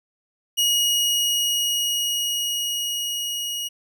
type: tone with level ramp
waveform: sawtooth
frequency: 2890 Hz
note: F#7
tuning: 41 cents flat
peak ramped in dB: -14 to -23 dBFS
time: 0.57-3.69 s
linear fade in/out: 20 ms
effects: none